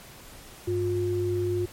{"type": "tone pair together", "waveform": "sine", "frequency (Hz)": [99.7, 355.7], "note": ["G2", "F4"], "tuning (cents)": [30, 32], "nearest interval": "octave + minor seventh", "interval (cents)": 2202, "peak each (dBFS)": [-29, -25], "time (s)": [0.67, 1.66], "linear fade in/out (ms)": 10, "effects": ["pink hiss -47 dBFS RMS until 1.72 s", "MP3 64 kbps"]}